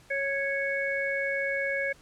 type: harmonic tone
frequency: 553 Hz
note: C#5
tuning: 4 cents flat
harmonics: 1 / 3 / 4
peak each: -31 / -31 / -31 dBFS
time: 0.1-1.93 s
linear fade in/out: 10 ms
effects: pink hiss -57 dBFS RMS until 2.01 s + low-pass 10000 Hz 12 dB/octave